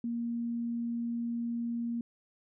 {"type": "tone", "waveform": "sine", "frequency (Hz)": 234.8, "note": "A#3", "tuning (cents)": 13, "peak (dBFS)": -31, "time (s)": [0.04, 2.01], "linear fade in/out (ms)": 2, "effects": []}